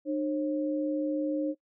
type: tone pair together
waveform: sine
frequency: 302.3 / 539.1 Hz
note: D#4 / C#5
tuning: -50 / -48 cents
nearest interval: minor seventh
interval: 1002 cents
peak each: -28 / -32 dBFS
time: 0.05-1.55 s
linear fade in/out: 50 ms
effects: noise-tail reverb RT60 0.1 s tail -24 dB re dry